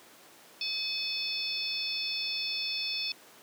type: harmonic tone with a mistuned harmonic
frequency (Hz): 880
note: A5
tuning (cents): 0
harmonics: 3 / 4 / 5 / 6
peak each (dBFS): -37 / -37 / -36 / -35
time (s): 0.61-3.12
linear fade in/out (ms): 2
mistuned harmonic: 3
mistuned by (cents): -62
effects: pink hiss -54 dBFS RMS until 3.42 s + high-pass 300 Hz 12 dB/octave